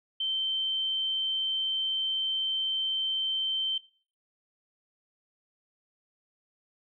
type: tone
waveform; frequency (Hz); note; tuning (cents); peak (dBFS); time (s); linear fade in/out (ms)
sine; 3108; G7; -16; -27; 0.2-3.78; 5
effects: noise-tail reverb RT60 0.4 s tail -18 dB re dry